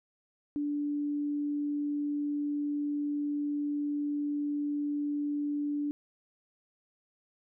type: tone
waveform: sine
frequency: 291.6 Hz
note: D4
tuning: 12 cents flat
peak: -29 dBFS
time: 0.56-5.91 s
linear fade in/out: 0 ms
effects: none